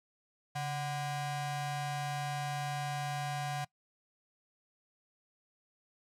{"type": "ring-modulated tone", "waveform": "45% pulse", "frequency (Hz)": 440, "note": "A4", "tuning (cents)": 0, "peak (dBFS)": -31, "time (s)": [0.55, 3.65], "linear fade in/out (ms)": 10, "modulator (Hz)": 299, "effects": ["noise-tail reverb RT60 0.1 s tail -22 dB re dry", "low-pass 11000 Hz 12 dB/octave"]}